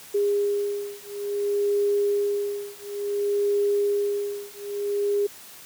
sine beating tone pair, 406.9 / 407.47 Hz, G#4 / G#4, -35 / -33 cents, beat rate 0.57 Hz, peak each -25 dBFS, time 0.14-5.27 s, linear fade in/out 10 ms, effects white hiss -45 dBFS RMS until 5.65 s + high-pass 80 Hz 12 dB/octave

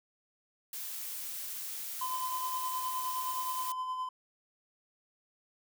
blue noise, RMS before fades -40 dBFS, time 0.73-3.72 s, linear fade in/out 2 ms
triangle tone with tremolo, 1021 Hz, C6, 43 cents flat, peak -30 dBFS, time 2.01-4.09 s, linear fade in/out 5 ms, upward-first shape sine, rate 9.6 Hz, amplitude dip 40%
effects none

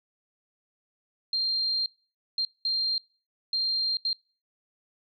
sine tone bursts at uneven times, 4186 Hz, C8, in tune, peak -24 dBFS, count 5, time 1.33-1.86 / 2.38-2.45 / 2.65-2.98 / 3.53-3.97 / 4.05-4.13 s, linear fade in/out 2 ms, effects noise-tail reverb RT60 0.4 s tail -25 dB re dry

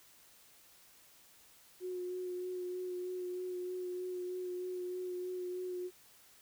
sine tone with vibrato, 362.8 Hz, F#4, 34 cents flat, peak -37 dBFS, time 1.8-5.91 s, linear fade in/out 50 ms, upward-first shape sine, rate 3.2 Hz, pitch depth 17 cents each way, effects white hiss -62 dBFS RMS until 6.41 s

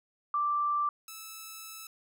sine / 5% pulse tone pair in turn, 1174.7 / 1309.8 Hz, D6 / E6, 0 / -11 cents, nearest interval major second, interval 189 cents, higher second, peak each -26 / -31 dBFS, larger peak first, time 0.34-0.89 / 1.08-1.87 s, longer second, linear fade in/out 2 ms, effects none

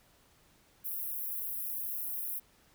white high-pass noise, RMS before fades -37 dBFS, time 0.84-2.4 s, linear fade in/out 20 ms, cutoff 11000 Hz, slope 48 dB/octave, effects pink hiss -65 dBFS RMS until 2.74 s

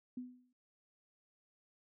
sine tone with exponential decay, 249.9 Hz, B3, 21 cents sharp, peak -38 dBFS, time 0.17-0.53 s, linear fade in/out 5 ms, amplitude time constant 77 ms, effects none

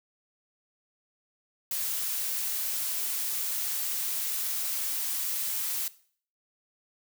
blue noise, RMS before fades -31 dBFS, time 1.71-5.88 s, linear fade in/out 2 ms, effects noise-tail reverb RT60 0.5 s tail -18 dB re dry

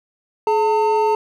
triangle tone pair together, 425.7 / 902 Hz, G#4 / A5, +43 / +43 cents, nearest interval octave + minor second, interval 1300 cents, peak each -15 dBFS, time 0.47-1.15 s, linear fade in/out 2 ms, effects none

